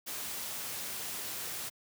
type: noise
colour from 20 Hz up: white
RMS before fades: -39 dBFS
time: 0.06-1.7 s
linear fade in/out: 20 ms
effects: high-pass 80 Hz 12 dB/octave